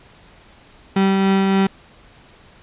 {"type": "tone with tremolo", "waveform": "35% pulse", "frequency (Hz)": 193.8, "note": "G3", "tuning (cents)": -20, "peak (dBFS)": -11, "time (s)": [0.96, 1.67], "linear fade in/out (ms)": 5, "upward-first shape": "triangle", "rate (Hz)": 3.5, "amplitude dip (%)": 25, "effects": ["pink hiss -48 dBFS RMS until 2.62 s", "resampled to 8000 Hz"]}